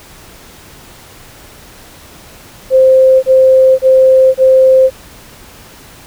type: tone bursts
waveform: sine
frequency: 523.3 Hz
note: C5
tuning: in tune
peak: -3 dBFS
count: 4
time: 2.7-4.904 s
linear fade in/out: 50 ms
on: 530 ms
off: 28 ms
effects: pink hiss -37 dBFS RMS until 6.06 s